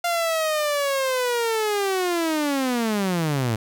sawtooth linear sweep, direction down, 698.5 to 106.5 Hz, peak -17 dBFS, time 0.04-3.56 s, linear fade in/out 5 ms, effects none

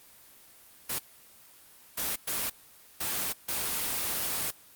white noise bursts at uneven times, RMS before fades -31 dBFS, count 5, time 0.89-0.99 / 1.97-2.16 / 2.27-2.5 / 3-3.33 / 3.48-4.51 s, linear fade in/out 10 ms, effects white hiss -55 dBFS RMS until 4.75 s + Opus 24 kbps

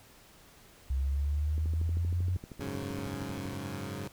sine linear sweep, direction up, 65.4 to 91.5 Hz, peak -27 dBFS, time 0.9-2.37 s, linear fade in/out 5 ms
click train, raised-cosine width 3 ms, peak -30 dBFS, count 26, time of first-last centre 1.58-3.533 s, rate 12.8 Hz
15% pulse chord, F# suspended second, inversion none, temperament equal, 92.5 / 103.83 / 138.59 Hz, F#2 / G#2 / C#3, 0 / 0 / 0 cents, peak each -34 dBFS, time 2.6-4.08 s, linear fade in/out 5 ms
effects pink hiss -57 dBFS RMS until 4.12 s

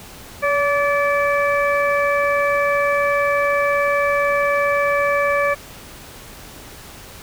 harmonic tone with a mistuned harmonic, 578 Hz, D5, 28 cents flat, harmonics 1 / 2 / 3 / 4, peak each -18 / -21 / -23 / -24 dBFS, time 0.42-5.55 s, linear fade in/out 20 ms, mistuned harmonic 1, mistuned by -26 cents, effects pink hiss -39 dBFS RMS until 7.22 s

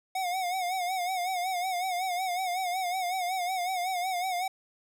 square tone with vibrato, 732 Hz, F#5, 19 cents flat, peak -29 dBFS, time 0.15-4.48 s, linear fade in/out 5 ms, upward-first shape sine, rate 5.4 Hz, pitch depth 78 cents each way, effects none

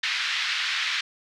pink band-pass noise, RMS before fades -27 dBFS, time 0.03-1.01 s, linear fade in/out 5 ms, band 1600 to 4500 Hz, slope 24 dB/octave, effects none

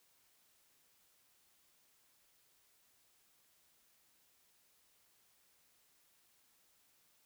silence, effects white hiss -72 dBFS RMS until 7.25 s

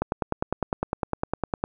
click train, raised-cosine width 1 ms, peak -10 dBFS, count 17, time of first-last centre 0.02-1.639 s, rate 9.88 Hz, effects none

